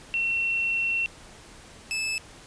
sine / sawtooth tone pair in turn, 2715 / 2616 Hz, F7 / E7, -50 / -14 cents, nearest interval minor second, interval 64 cents, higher first, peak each -23 dBFS, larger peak neither, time 0.14-1.06 / 1.91-2.18 s, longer first, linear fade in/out 0 ms, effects pink hiss -48 dBFS RMS until 2.46 s + resampled to 22050 Hz

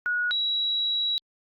sine tone pair in turn, 1456 / 3887 Hz, F#6 / B7, -28 / -28 cents, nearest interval octave + perfect fourth, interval 1700 cents, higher second, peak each -23 dBFS, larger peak neither, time 0.06-0.31 / 0.31-1.18 s, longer second, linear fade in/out 0 ms, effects Opus 48 kbps

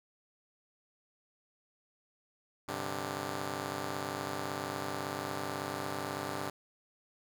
5% pulse chord, G suspended fourth, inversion none, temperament just, 98 / 130.67 / 147 Hz, G2 / C3 / D3, 0 / -2 / +2 cents, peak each -30 dBFS, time 2.68-6.5 s, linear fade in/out 5 ms, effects none

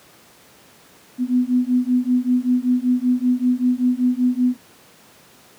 sine beating tone pair, 246.9 / 252.1 Hz, B3 / B3, 0 / +36 cents, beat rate 5.2 Hz, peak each -18 dBFS, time 1.18-4.57 s, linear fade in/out 50 ms, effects pink hiss -49 dBFS RMS until 5.58 s + high-pass 150 Hz 12 dB/octave

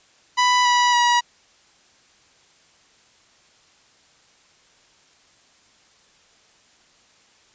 sawtooth tone with pitch steps, 991 / 977.4 / 963.9 Hz, B5 / B5 / B5, +6 / -18 / -42 cents, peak -11 dBFS, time 0.37-1.21 s, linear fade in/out 20 ms, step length 280 ms, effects white hiss -56 dBFS RMS until 7.54 s + resampled to 16000 Hz

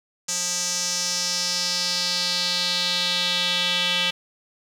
square tone with band-pass filter sweep, 178.1 Hz, F3, 34 cents sharp, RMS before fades -24 dBFS, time 0.28-4.11 s, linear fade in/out 10 ms, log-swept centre 6600 to 3200 Hz, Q 3.6, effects 8-bit

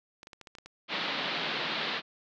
clicks, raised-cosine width 0.2 ms, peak -29 dBFS, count 8, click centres 0.231 / 0.271 / 0.332 / 0.413 / 0.472 / 0.552 / 0.585 / 0.66 s
white band-pass noise, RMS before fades -33 dBFS, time 0.88-2.02 s, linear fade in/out 50 ms, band 150 to 4200 Hz, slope 48 dB/octave
effects none

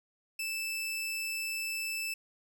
sawtooth tone, 2637 Hz, E7, in tune, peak -30 dBFS, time 0.39-2.14 s, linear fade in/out 5 ms, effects none

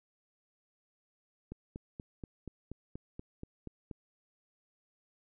click train, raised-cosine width 3 ms, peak -29 dBFS, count 11, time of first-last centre 1.52-3.912 s, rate 4.18 Hz, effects none

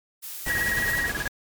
blue noise, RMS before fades -36 dBFS, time 0.22-1 s, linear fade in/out 20 ms
sine tone with vibrato, 1906 Hz, A#6, 38 cents sharp, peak -24 dBFS, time 0.45-1.11 s, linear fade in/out 50 ms, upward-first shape square, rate 6.3 Hz, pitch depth 13 cents each way
pink noise with tremolo, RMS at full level -30 dBFS, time 0.46-1.28 s, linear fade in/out 5 ms, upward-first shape triangle, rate 9.9 Hz, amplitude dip 45%
sine tone bursts, 1665 Hz, G#6, 4 cents sharp, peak -25 dBFS, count 15, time 0.5-1.277 s, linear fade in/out 0 ms, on 21 ms, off 33 ms
effects MP3 96 kbps

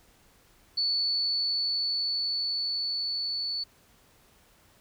sine tone with level ramp, 4456 Hz, C#8, 8 cents sharp, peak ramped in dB -24 to -29 dBFS, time 0.77-3.64 s, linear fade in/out 10 ms, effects pink hiss -61 dBFS RMS until 4.8 s

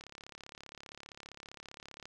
click train, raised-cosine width 0.2 ms, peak -30 dBFS, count 73, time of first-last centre 0.01-2.055 s, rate 35.2 Hz, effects none

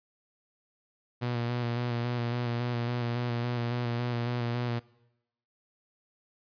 sawtooth tone with vibrato, 120.2 Hz, B2, 46 cents flat, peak -25 dBFS, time 1.21-4.8 s, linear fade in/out 20 ms, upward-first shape square, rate 3.6 Hz, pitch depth 24 cents each way, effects noise-tail reverb RT60 0.9 s tail -22 dB re dry + resampled to 11025 Hz

